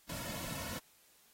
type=noise with comb filter; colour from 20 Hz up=pink; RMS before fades=-42 dBFS; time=0.09-0.79 s; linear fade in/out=5 ms; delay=2.5 ms; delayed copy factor=-0.9; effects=white hiss -66 dBFS RMS until 1.33 s + AAC 48 kbps